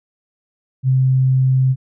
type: tone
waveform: sine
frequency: 130.81 Hz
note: C3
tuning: in tune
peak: -11 dBFS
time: 0.83-1.76 s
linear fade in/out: 50 ms
effects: none